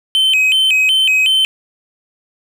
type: tone with vibrato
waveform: triangle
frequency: 2794 Hz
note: F7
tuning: in tune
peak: -8 dBFS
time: 0.15-1.45 s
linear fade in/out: 0 ms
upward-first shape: square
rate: 2.7 Hz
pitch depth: 170 cents each way
effects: none